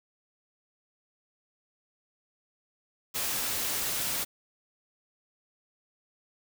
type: noise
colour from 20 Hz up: white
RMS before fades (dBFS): -31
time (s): 3.14-4.25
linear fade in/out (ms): 20
effects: none